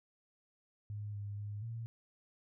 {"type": "tone with pitch steps", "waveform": "sine", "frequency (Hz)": [104.1, 102, 103.4, 114.6], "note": ["G#2", "G#2", "G#2", "A#2"], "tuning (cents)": [5, -31, -7, -29], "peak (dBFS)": -39, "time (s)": [0.9, 1.86], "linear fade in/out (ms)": 0, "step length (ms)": 240, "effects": []}